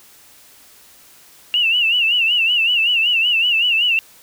sine tone with vibrato, 2794 Hz, F7, in tune, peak -13 dBFS, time 1.54-3.99 s, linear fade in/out 0 ms, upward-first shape sine, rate 5.3 Hz, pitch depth 110 cents each way, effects white hiss -47 dBFS RMS until 4.22 s

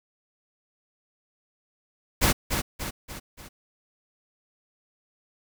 pink noise with echo, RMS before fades -20 dBFS, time 2.21-2.33 s, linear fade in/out 20 ms, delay 290 ms, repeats 4, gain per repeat -6 dB, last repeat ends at 3.49 s, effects none

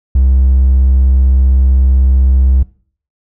triangle tone, 65.41 Hz, C2, in tune, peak -3 dBFS, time 0.15-2.63 s, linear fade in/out 5 ms, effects noise-tail reverb RT60 0.5 s tail -23 dB re dry + tanh soft clip ceiling 0 dBFS

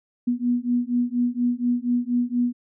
sine beating tone pair, 241.3 / 245.5 Hz, B3 / B3, -40 / -10 cents, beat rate 4.2 Hz, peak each -23 dBFS, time 0.27-2.53 s, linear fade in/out 10 ms, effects none

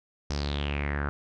sawtooth tone with low-pass filter sweep, 71.9 Hz, D2, 36 cents flat, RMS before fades -30 dBFS, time 0.3-1.09 s, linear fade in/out 0 ms, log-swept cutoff 5600 to 1400 Hz, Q 5.7, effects none

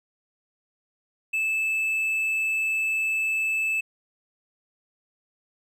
triangle tone, 2623 Hz, E7, 9 cents flat, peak -21 dBFS, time 1.33-3.81 s, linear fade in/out 10 ms, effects none

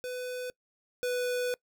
square tone pair in turn, 500 / 494.8 Hz, B4 / B4, +21 / +3 cents, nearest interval unison, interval 18 cents, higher first, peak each -35 / -29 dBFS, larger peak second, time 0.04-0.5 / 1.03-1.54 s, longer second, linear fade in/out 0 ms, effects noise-tail reverb RT60 0.1 s tail -24 dB re dry

